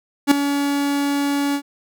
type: tone with ADSR envelope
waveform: 45% pulse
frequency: 283.6 Hz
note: C#4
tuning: 40 cents sharp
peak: -7 dBFS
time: 0.27-1.62 s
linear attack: 43 ms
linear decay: 5 ms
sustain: -11 dB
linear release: 74 ms
effects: none